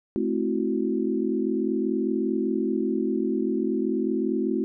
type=chord; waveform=sine; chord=F# half-diminished seventh; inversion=first; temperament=equal with one note detuned; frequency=216.6 / 261.6 / 329.6 / 370 Hz; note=A3 / C4 / E4 / F#4; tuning=-27 / 0 / 0 / 0 cents; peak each=-28 dBFS; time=0.16-4.64 s; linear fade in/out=0 ms; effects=none